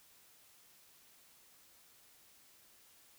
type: silence
effects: white hiss -64 dBFS RMS until 3.18 s